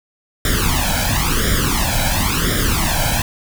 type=noise with flanger; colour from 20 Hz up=pink; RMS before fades=-17 dBFS; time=0.45-3.22 s; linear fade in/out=2 ms; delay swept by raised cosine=0.56 to 1.29 ms; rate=0.96 Hz; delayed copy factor=+0.9; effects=none